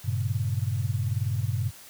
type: chord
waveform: sine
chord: G diminished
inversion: none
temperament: equal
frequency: 98 / 116.54 / 138.59 Hz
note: G2 / Bb2 / Db3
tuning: 0 / 0 / 0 cents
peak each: -28 / -28 / -32 dBFS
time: 0.04-1.71 s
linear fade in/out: 20 ms
effects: white hiss -48 dBFS RMS until 1.89 s